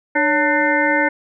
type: harmonic tone with a mistuned harmonic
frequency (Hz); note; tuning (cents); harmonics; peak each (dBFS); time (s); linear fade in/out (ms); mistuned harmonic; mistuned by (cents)
299.4; D4; +33; 1 / 2 / 3 / 5 / 6 / 7; -21 / -21 / -21 / -21 / -21 / -21; 0.15-1.09; 10; 2; -110
effects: none